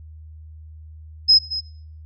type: tone with echo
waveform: sine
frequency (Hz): 5110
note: D#8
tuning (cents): +45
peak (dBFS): -9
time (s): 1.28-1.39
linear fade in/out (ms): 20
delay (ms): 220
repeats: 1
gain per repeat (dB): -14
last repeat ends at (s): 1.61
effects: noise-tail reverb RT60 0.5 s tail -18 dB re dry + added 78 Hz sine -38 dBFS peak until 2.05 s